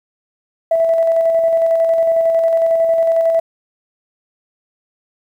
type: tone with tremolo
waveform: sine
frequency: 659.3 Hz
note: E5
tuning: in tune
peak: -9 dBFS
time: 0.71-3.4 s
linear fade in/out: 5 ms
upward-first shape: square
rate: 11 Hz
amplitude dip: 30%
effects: tanh soft clip ceiling -5 dBFS + 8-bit